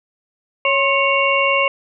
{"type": "harmonic tone with a mistuned harmonic", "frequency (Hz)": 554.4, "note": "C#5", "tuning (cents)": 0, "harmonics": [1, 2, 4, 5], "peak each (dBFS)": [-19, -19, -19, -19], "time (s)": [0.65, 1.68], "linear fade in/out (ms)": 2, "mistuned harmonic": 2, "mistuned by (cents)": -63, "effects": []}